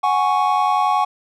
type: chord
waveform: triangle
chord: F# suspended second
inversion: none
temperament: equal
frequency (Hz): 740 / 830.6 / 1108.7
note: F#5 / G#5 / C#6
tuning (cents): 0 / 0 / 0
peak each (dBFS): -18 / -17 / -17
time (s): 0.03-1.05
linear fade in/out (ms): 10
effects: none